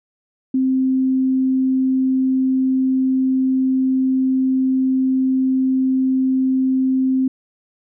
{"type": "tone", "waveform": "sine", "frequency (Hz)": 261.6, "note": "C4", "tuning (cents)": 0, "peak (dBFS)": -14, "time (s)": [0.54, 7.28], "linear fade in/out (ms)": 5, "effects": []}